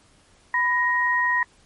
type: tone pair together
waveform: sine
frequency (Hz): 994.8 / 1878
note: B5 / A#6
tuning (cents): +12 / +12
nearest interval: major seventh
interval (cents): 1100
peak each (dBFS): -23 / -20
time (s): 0.54-1.43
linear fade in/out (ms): 2
effects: pink hiss -57 dBFS RMS until 1.65 s + MP3 48 kbps